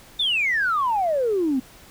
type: exponential sweep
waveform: sine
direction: down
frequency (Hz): 3669 to 246.9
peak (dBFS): -18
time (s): 0.19-1.6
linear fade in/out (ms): 10
effects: tanh soft clip ceiling -14 dBFS + pink hiss -48 dBFS RMS until 1.9 s